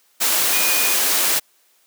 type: tone in noise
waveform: sine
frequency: 2462 Hz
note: D#7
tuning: 19 cents flat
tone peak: -24 dBFS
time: 0.52-0.95 s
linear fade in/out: 20 ms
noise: white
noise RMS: -18 dBFS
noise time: 0.2-1.4 s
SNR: -9 dB
effects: white hiss -59 dBFS RMS until 1.86 s + high-pass 300 Hz 12 dB/octave